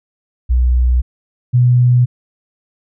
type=tone pair in turn; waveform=sine; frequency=61.74 / 123.48 Hz; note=B1 / B2; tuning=0 / 0 cents; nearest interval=octave; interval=1200 cents; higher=second; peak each=-9 / -7 dBFS; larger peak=second; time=0.49-1.02 / 1.53-2.06 s; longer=neither; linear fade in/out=20 ms; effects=none